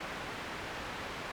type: low-pass noise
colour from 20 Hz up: white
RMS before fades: -41 dBFS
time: 0-1.32 s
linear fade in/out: 10 ms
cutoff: 2000 Hz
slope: 12 dB/octave
effects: none